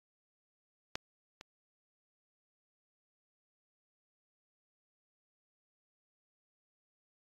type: clicks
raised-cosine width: 0.2 ms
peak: -17 / -29 dBFS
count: 2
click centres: 0.955 / 1.411 s
effects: AAC 32 kbps